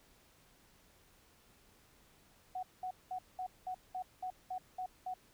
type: tone bursts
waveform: sine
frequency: 740 Hz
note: F#5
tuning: in tune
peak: -37 dBFS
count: 10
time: 2.55-5.14 s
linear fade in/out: 5 ms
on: 79 ms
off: 200 ms
effects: pink hiss -66 dBFS RMS until 5.33 s